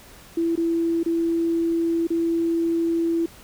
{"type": "tone with dropouts", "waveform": "sine", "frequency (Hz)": 333.4, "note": "E4", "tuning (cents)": 20, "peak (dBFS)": -19, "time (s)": [0.37, 3.26], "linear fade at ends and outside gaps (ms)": 5, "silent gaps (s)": [[0.556, 0.575], [1.032, 1.06], [2.071, 2.103]], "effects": ["pink hiss -47 dBFS RMS until 3.43 s"]}